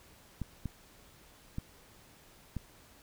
clicks, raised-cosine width 5 ms, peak -23 dBFS, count 4, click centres 0.417 / 0.657 / 1.584 / 2.567 s, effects pink hiss -59 dBFS RMS until 3.02 s

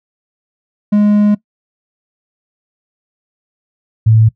triangle / sine tone pair in turn, 207.7 / 110.89 Hz, G#3 / A2, 0 / +14 cents, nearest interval major seventh, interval 1086 cents, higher first, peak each -5 dBFS, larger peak neither, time 0.92-1.35 / 4.06-4.29 s, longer first, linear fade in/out 10 ms, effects noise-tail reverb RT60 0.1 s tail -20 dB re dry

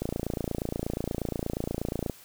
click train, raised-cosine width 2 ms, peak -16 dBFS, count 60, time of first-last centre 0.02-2.097 s, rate 28.4 Hz, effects white hiss -52 dBFS RMS until 2.24 s

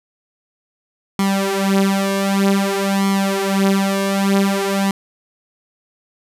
sawtooth tone with flanger, 196 Hz, G3, in tune, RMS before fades -17 dBFS, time 1.19-4.91 s, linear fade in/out 2 ms, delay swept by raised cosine 0.92 to 6.92 ms, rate 0.53 Hz, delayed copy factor +0.85, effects resampled to 32000 Hz

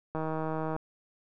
click train, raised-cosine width 1 ms, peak -20 dBFS, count 98, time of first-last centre 0.15-0.764 s, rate 158 Hz, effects none

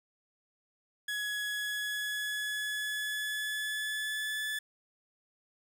30% pulse tone with pitch glide, 1681 to 1731.3 Hz, G#6 to A6, +20 to -28 cents, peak -30 dBFS, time 1.08-4.59 s, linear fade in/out 5 ms, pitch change +52 cents, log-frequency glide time 1.46-4.46 s, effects 12-bit

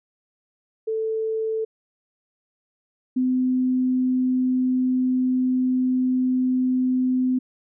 sine tone pair in turn, 441.9 / 255.1 Hz, A4 / C4, +7 / -44 cents, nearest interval minor seventh, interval 951 cents, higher first, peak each -22 / -18 dBFS, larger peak second, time 0.87-1.65 / 3.16-7.39 s, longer second, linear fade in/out 10 ms, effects none

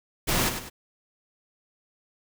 pink noise with echo, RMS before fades -24 dBFS, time 0.27-0.5 s, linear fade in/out 20 ms, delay 100 ms, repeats 2, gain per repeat -8 dB, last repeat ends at 0.7 s, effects none

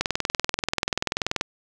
click train, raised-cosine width 0.2 ms, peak -5 dBFS, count 30, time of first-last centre 0.01-1.411 s, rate 20.7 Hz, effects none

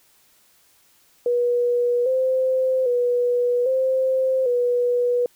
sine tone with pitch steps, 484.4 / 519 / 487.9 / 523 / 487.9 Hz, B4 / C5 / B4 / C5 / B4, -34 / -14 / -21 / -1 / -21 cents, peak -17 dBFS, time 1.26-5.26 s, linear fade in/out 2 ms, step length 800 ms, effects white hiss -58 dBFS RMS until 5.35 s

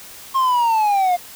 triangle linear sweep, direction down, 1076 to 698.5 Hz, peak -12 dBFS, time 0.34-1.17 s, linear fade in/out 20 ms, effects white hiss -39 dBFS RMS until 1.35 s

